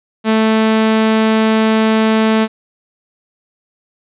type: tone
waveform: sawtooth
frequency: 220 Hz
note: A3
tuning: in tune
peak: -6 dBFS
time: 0.24-2.48 s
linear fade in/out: 50 ms
effects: resampled to 8000 Hz + 8-bit